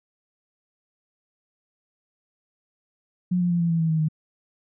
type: tone with pitch steps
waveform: sine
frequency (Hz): 180 / 176.3 / 172.67 / 169.11 / 165.63 / 162.23 / 158.89 / 155.62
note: F#3 / F3 / F3 / E3 / E3 / E3 / D#3 / D#3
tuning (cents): -47 / +17 / -19 / +45 / +9 / -27 / +37 / +1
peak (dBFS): -19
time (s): 3.31-4.086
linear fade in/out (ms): 10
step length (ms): 97
effects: none